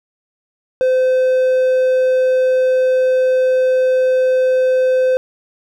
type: tone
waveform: triangle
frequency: 514 Hz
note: C5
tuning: 31 cents flat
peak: -9 dBFS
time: 0.81-5.17 s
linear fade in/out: 0 ms
effects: none